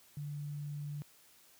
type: tone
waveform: sine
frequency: 146.2 Hz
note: D3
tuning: 7 cents flat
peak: -38 dBFS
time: 0.17-1.02 s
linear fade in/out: 0 ms
effects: white hiss -63 dBFS RMS until 1.59 s + high-pass 60 Hz 12 dB/octave